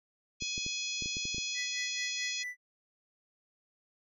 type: harmonic tone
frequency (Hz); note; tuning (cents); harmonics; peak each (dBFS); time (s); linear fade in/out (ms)
840; G#5; +19; 3 / 4 / 5 / 6 / 7 / 8; -39 / -40 / -41 / -42 / -42 / -43; 0.4-2.44; 20
type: clicks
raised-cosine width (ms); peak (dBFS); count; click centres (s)
3; -30; 9; 0.423 / 0.579 / 0.664 / 1.023 / 1.059 / 1.169 / 1.254 / 1.346 / 1.382
type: tone with tremolo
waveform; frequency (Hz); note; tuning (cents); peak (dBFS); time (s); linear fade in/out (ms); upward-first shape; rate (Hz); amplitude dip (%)
triangle; 1982; B6; +6; -34; 1.54-2.57; 50; sine; 4.6; 90
effects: none